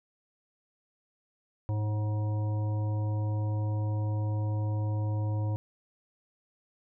harmonic tone with a mistuned harmonic, 105.5 Hz, G#2, 28 cents sharp, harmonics 1 / 3 / 5 / 7 / 9, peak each -27 / -41 / -43 / -49 / -46 dBFS, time 1.69-5.56 s, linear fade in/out 0 ms, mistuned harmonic 5, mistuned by +32 cents, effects none

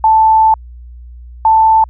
sine tone pair in turn, 880 / 883.9 Hz, A5 / A5, 0 / +8 cents, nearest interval unison, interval 8 cents, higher second, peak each -5 dBFS, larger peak neither, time 0.04-0.54 / 1.45-1.84 s, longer first, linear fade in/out 2 ms, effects added 60 Hz sine -30 dBFS peak until 1.89 s

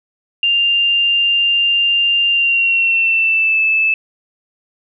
sine tone with pitch glide, 2794 to 2622 Hz, F7 to E7, 0 to -10 cents, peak -11 dBFS, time 0.43-3.94 s, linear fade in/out 2 ms, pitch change -110 cents, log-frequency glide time 2.3-3.6 s, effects none

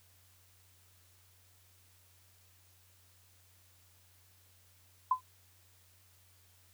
sine tone with exponential decay, 1019 Hz, C6, 46 cents flat, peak -21 dBFS, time 5.11-5.21 s, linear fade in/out 5 ms, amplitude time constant 21 ms, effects added 91 Hz sine -66 dBFS peak until 6.73 s + white hiss -66 dBFS RMS until 6.73 s

